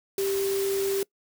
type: tone in noise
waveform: sine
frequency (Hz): 392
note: G4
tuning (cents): 0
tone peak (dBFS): -24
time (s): 0.18-1.03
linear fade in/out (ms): 2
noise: white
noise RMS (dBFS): -35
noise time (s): 0.18-1.03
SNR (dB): +8
effects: noise-tail reverb RT60 0.1 s tail -23 dB re dry